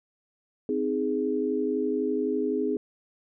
sine chord, Ab major, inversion first, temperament just, 259.6 / 311.5 / 415.3 Hz, C4 / Eb4 / Ab4, -13 / +2 / 0 cents, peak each -29 / -30 / -27 dBFS, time 0.69-2.77 s, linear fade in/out 2 ms, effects none

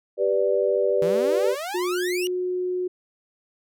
sine chord, G major, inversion none, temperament equal, 392 / 493.9 / 587.3 Hz, G4 / B4 / D5, 0 / 0 / 0 cents, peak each -23 dBFS, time 0.17-1.56 s, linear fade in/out 50 ms
sawtooth exponential sweep, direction up, 155.5 to 2961 Hz, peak -25 dBFS, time 1.02-2.27 s, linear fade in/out 0 ms
sine tone with pitch glide, 359.6 to 363.4 Hz, F#4 to F#4, -49 to -31 cents, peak -23 dBFS, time 1.74-2.88 s, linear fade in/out 10 ms, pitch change +18 cents, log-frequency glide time 2.15-2.37 s
effects none

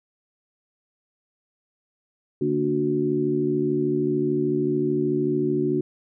harmonic tone with a mistuned harmonic, 73.42 Hz, D2, in tune, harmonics 2 / 3 / 4 / 5, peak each -29 / -29 / -25 / -23 dBFS, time 2.41-5.81 s, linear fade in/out 5 ms, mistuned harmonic 3, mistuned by +65 cents, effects none

